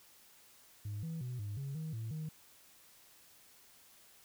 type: tone with pitch steps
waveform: sine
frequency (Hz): 103.7 / 163.4 / 124.7 / 102.7 / 137.9 / 158.4 / 112 / 156.3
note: G#2 / E3 / B2 / G#2 / C#3 / D#3 / A2 / D#3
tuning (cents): -2 / -15 / +17 / -19 / -9 / +31 / +31 / +8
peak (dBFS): -36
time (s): 0.85-2.29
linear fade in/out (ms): 5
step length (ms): 180
effects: tanh soft clip ceiling -36 dBFS + white hiss -62 dBFS RMS until 4.24 s